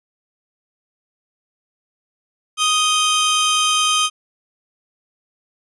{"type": "tone pair together", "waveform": "sawtooth", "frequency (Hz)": [1244.5, 3136], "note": ["D#6", "G7"], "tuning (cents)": [0, 0], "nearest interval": "octave + major third", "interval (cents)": 1600, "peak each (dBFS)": -14, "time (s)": [2.57, 4.1], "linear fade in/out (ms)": 50, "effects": ["resampled to 24000 Hz"]}